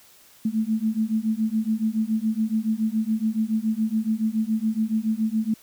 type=beating tone pair; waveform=sine; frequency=216.2 / 223.3 Hz; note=A3 / A3; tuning=-30 / +26 cents; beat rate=7.1 Hz; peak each=-24 dBFS; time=0.45-5.54 s; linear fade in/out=5 ms; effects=white hiss -53 dBFS RMS until 5.62 s